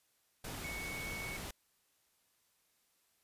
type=tone in noise; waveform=sine; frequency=2217 Hz; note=C#7; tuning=in tune; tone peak=-42 dBFS; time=0.64-1.37 s; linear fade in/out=5 ms; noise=pink; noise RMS=-44 dBFS; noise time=0.44-1.51 s; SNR=-1 dB; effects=white hiss -75 dBFS RMS until 3.23 s + resampled to 32000 Hz